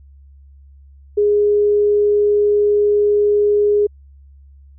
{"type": "tone", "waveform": "sine", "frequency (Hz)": 413.8, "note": "G#4", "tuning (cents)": -6, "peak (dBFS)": -11, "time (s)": [1.17, 3.87], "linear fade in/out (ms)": 10, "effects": ["added 69 Hz sine -41 dBFS peak until 4.78 s"]}